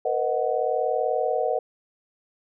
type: chord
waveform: sine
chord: B major seventh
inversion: third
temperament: equal with one note detuned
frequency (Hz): 466.2 / 506.6 / 622.3 / 740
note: A#4 / B4 / D#5 / F#5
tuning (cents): 0 / +44 / 0 / 0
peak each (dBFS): -27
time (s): 0.05-1.59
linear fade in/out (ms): 5
effects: none